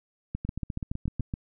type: two click trains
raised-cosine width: 5 ms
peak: -18 / -20 dBFS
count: 8 / 7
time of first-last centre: 0.35-1.339 / 0.45-1.206 s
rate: 7.08 / 7.94 Hz
effects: none